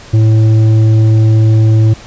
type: tone with tanh clipping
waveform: triangle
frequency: 110 Hz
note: A2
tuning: in tune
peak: -6 dBFS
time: 0.13-1.94 s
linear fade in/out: 10 ms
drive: 12 dB
effects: pink hiss -34 dBFS RMS until 2.06 s + resampled to 16000 Hz